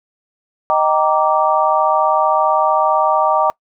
sine chord, Eb major seventh, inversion none, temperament just, 622.3 / 777.8 / 933.4 / 1166.7 Hz, Eb5 / G5 / Bb5 / D6, 0 / -14 / +2 / -12 cents, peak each -17 dBFS, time 0.7-3.5 s, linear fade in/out 0 ms, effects noise-tail reverb RT60 0.1 s tail -24 dB re dry

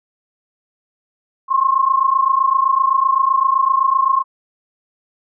sine tone pair together, 1055.2 / 1083 Hz, C6 / C#6, +14 / -41 cents, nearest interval unison, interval 45 cents, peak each -15 dBFS, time 1.48-4.24 s, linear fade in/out 50 ms, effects none

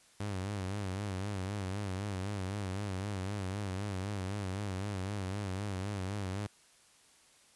sawtooth tone with vibrato, 98 Hz, G2, in tune, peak -31 dBFS, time 0.2-6.47 s, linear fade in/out 5 ms, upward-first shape sine, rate 3.9 Hz, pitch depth 100 cents each way, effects white hiss -63 dBFS RMS until 7.55 s + resampled to 24000 Hz

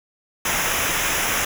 pink noise with comb filter, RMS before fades -22 dBFS, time 0.45-1.45 s, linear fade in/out 5 ms, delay 0.23 ms, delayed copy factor -0.75, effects none

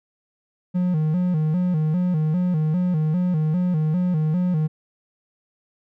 triangle tone with vibrato, 167.2 Hz, E3, 25 cents sharp, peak -16 dBFS, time 0.74-4.68 s, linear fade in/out 20 ms, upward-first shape square, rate 2.5 Hz, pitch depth 130 cents each way, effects none

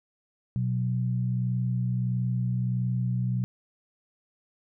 sine tone pair together, 123.47 / 185 Hz, B2 / F#3, 0 / 0 cents, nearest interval perfect fifth, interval 700 cents, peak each -25 / -31 dBFS, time 0.56-3.44 s, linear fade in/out 0 ms, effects none

